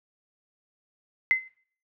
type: tone with exponential decay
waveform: sine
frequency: 2056 Hz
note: C7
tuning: 31 cents flat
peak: -14 dBFS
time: 1.31-1.48 s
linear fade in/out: 0 ms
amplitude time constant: 35 ms
effects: noise-tail reverb RT60 0.5 s tail -20 dB re dry